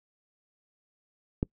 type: click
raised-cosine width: 3 ms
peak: -13 dBFS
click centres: 1.429 s
effects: noise-tail reverb RT60 0.1 s tail -26 dB re dry